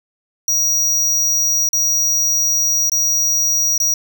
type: tone with dropouts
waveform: square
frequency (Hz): 5760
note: F#8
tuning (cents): -47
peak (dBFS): -14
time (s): 0.48-3.94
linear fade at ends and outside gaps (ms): 2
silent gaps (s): 1.69-1.731 / 2.897-2.918 / 3.779-3.801
effects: none